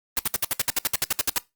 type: noise bursts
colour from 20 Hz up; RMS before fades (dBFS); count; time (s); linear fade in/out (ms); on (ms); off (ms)
white; -22; 15; 0.17-1.381; 0; 21; 64
effects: noise-tail reverb RT60 0.2 s tail -20 dB re dry + Opus 32 kbps